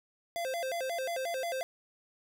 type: tone with vibrato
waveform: square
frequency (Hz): 598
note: D5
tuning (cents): +31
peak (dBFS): -33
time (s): 0.36-1.63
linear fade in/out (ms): 0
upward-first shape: square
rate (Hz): 5.6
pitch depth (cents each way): 230
effects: none